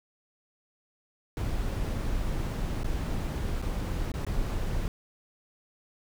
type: noise with dropouts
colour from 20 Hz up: brown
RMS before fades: -30 dBFS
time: 1.37-4.88 s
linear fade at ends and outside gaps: 1 ms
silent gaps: 2.834-2.844 / 3.618-3.623 / 4.118-4.139 / 4.25-4.266 s
effects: none